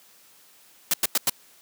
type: noise bursts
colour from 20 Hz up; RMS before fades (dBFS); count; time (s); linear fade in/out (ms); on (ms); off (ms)
white; -21; 4; 0.91-1.297; 2; 27; 93
effects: white hiss -55 dBFS RMS until 1.61 s + high-pass 150 Hz 12 dB/octave